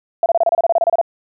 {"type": "tone bursts", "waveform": "sine", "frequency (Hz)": 675, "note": "E5", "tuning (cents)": 41, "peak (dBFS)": -10, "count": 14, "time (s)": [0.23, 1.014], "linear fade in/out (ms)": 2, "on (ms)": 30, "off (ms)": 28, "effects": []}